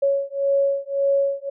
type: beating tone pair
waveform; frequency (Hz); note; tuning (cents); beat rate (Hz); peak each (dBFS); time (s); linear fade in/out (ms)
sine; 554.4 / 556.2; C#5 / C#5; 0 / +6; 1.8; -21; 0.02-1.5; 10
effects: none